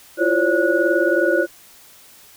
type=tone cluster; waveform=sine; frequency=335.5 / 354.3 / 532 / 575 / 1462 Hz; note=E4 / F4 / C5 / D5 / F#6; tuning=+31 / +25 / +29 / -37 / -21 cents; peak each=-21 dBFS; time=0.17-1.47 s; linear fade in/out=50 ms; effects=white hiss -47 dBFS RMS until 2.36 s